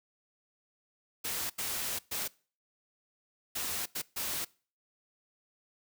white noise bursts at uneven times, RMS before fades -35 dBFS, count 6, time 1.24-1.5 / 1.58-1.99 / 2.11-2.28 / 3.55-3.86 / 3.95-4.02 / 4.16-4.45 s, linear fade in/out 10 ms, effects noise-tail reverb RT60 0.4 s tail -23 dB re dry

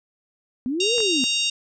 sine linear two-way sweep, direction up then down, 236.5 to 493.9 to 236.5 Hz, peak -22 dBFS, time 0.66-1.24 s, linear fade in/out 0 ms, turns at 0.95 s
harmonic tone, 930 Hz, A#5, 4 cents flat, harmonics 3 / 4 / 5 / 6 / 7 / 8 / 9, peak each -24 / -24 / -32 / -29 / -33 / -35 / -37 dBFS, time 0.8-1.5 s, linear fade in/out 5 ms
clicks, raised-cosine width 0.5 ms, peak -21 dBFS, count 2, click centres 0.982 / 1.004 s
effects none

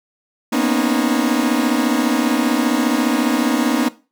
40% pulse tone cluster, 234 / 248.9 / 274 / 308.1 Hz, A#3 / B3 / C#4 / D#4, +7 / +14 / -20 / -17 cents, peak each -20 dBFS, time 0.52-3.89 s, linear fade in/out 10 ms, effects noise-tail reverb RT60 0.3 s tail -17 dB re dry

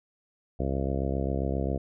harmonic tone, 67.5 Hz, C#2, 45 cents flat, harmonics 1 / 2 / 3 / 4 / 5 / 6 / 7 / 8 / 9 / 10, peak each -30 / -33 / -35 / -36 / -37 / -38 / -38 / -39 / -40 / -40 dBFS, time 0.59-1.78 s, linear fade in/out 10 ms, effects none

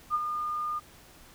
sine tone with ADSR envelope, 1215 Hz, D#6, 42 cents flat, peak -22 dBFS, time 0.1-0.8 s, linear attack 45 ms, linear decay 35 ms, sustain -7 dB, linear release 22 ms, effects pink hiss -54 dBFS RMS until 1.34 s

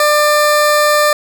20% pulse tone, 596 Hz, D5, 25 cents sharp, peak -4 dBFS, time 0-1.13 s, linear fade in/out 2 ms, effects none

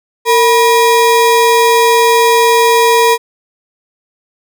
square ring-modulated tone, 717 Hz, F5, 45 cents sharp, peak -4 dBFS, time 0.25-3.18 s, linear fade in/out 50 ms, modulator 258 Hz, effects none

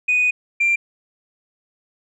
sine tone pair in turn, 2483 / 2372 Hz, D#7 / D7, -4 / +17 cents, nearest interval minor second, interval 79 cents, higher first, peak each -13 dBFS, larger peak neither, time 0.08-0.31 / 0.6-0.76 s, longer first, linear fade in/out 10 ms, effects tanh soft clip ceiling -11 dBFS

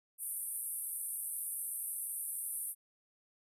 pink band-pass noise, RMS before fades -40 dBFS, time 0.18-2.75 s, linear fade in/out 50 ms, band 8900 to 13000 Hz, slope 96 dB/octave, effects none

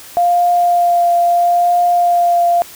sine tone with vibrato, 698.5 Hz, F5, in tune, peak -9 dBFS, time 0.17-2.62 s, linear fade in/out 0 ms, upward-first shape triangle, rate 0.76 Hz, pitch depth 15 cents each way, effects white hiss -36 dBFS RMS until 2.75 s

